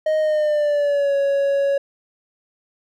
triangle tone with pitch glide, 622.3 to 557.6 Hz, D#5 to C#5, 0 to +10 cents, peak -14 dBFS, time 0.06-1.78 s, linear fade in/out 5 ms, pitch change -190 cents, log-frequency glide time 0.19-1.15 s, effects none

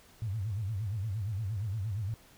sine tone with vibrato, 103.4 Hz, G#2, 7 cents flat, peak -31 dBFS, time 0.22-2.14 s, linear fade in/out 0 ms, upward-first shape sine, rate 8.6 Hz, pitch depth 190 cents each way, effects pink hiss -59 dBFS RMS until 2.37 s

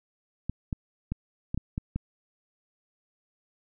clicks, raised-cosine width 5 ms, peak -17 dBFS, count 7, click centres 0.496 / 0.728 / 1.12 / 1.545 / 1.576 / 1.779 / 1.96 s, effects none

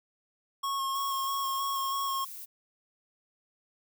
square tone with vibrato, 1090 Hz, C#6, 29 cents flat, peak -30 dBFS, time 0.63-2.25 s, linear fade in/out 10 ms, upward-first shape square, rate 3.1 Hz, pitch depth 15 cents each way
violet noise, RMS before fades -43 dBFS, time 0.94-2.46 s, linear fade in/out 20 ms
effects none

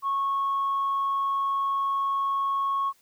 sine tone, 1100 Hz, C#6, 14 cents flat, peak -22 dBFS, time 0.02-2.93 s, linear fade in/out 50 ms, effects tanh soft clip ceiling -20 dBFS + white hiss -63 dBFS RMS until 3.01 s

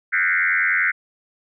sine tone with frequency modulation, 1800 Hz, A6, 39 cents sharp, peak -16 dBFS, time 0.12-0.92 s, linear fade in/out 20 ms, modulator 90.2 Hz, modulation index 4.1, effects none

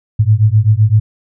sine beating tone pair, 103.83 / 111.63 Hz, G#2 / A2, 0 / +25 cents, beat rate 7.8 Hz, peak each -10 dBFS, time 0.19-1 s, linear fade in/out 10 ms, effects none

